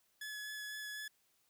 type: tone with vibrato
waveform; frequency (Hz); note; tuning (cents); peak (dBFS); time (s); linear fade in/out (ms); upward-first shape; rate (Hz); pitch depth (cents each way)
sawtooth; 1704; G#6; +44; -39; 0.21-1.08; 5; sine; 4; 11
effects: white hiss -75 dBFS RMS until 1.49 s